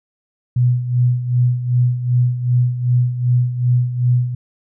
sine tone with tremolo, 123.47 Hz, B2, in tune, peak -10 dBFS, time 0.56-4.35 s, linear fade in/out 5 ms, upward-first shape sine, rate 2.6 Hz, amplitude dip 70%, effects none

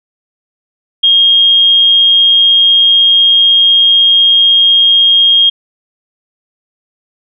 sine tone, 3242 Hz, G#7, 42 cents flat, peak -4 dBFS, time 1.03-5.5 s, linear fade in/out 10 ms, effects none

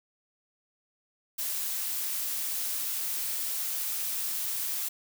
blue noise, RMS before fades -32 dBFS, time 1.38-4.89 s, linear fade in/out 10 ms, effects none

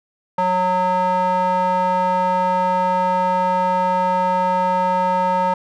square tone with band-pass filter, 183 Hz, F#3, 19 cents flat, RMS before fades -18 dBFS, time 0.38-5.54 s, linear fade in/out 5 ms, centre 850 Hz, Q 4, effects none

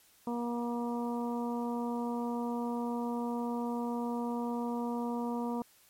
harmonic tone, 238.2 Hz, A#3, 38 cents sharp, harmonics 1 / 2 / 3 / 4 / 5, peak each -33 / -39 / -43 / -40 / -48 dBFS, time 0.27-5.62 s, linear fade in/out 2 ms, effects white hiss -63 dBFS RMS until 5.89 s + MP3 64 kbps

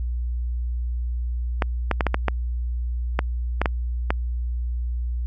clicks, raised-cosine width 0.5 ms, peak -5 dBFS, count 10, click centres 1.622 / 1.913 / 2.008 / 2.067 / 2.144 / 2.283 / 3.191 / 3.616 / 3.658 / 4.105 s, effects added 60 Hz sine -23 dBFS peak until 5.26 s

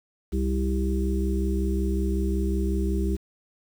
harmonic tone, 65.41 Hz, C2, in tune, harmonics 1 / 3 / 5 / 6, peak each -24 / -29 / -31 / -32 dBFS, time 0.32-3.17 s, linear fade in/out 20 ms, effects 8-bit

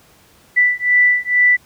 sine beating tone pair, 1975.5 / 1977.7 Hz, B6 / B6, 0 / +2 cents, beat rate 2.2 Hz, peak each -14 dBFS, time 0.56-1.57 s, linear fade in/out 20 ms, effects pink hiss -50 dBFS RMS until 1.65 s + high-pass 60 Hz 12 dB/octave

